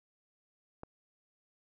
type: click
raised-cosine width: 1 ms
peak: -29 dBFS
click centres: 0.834 s
effects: none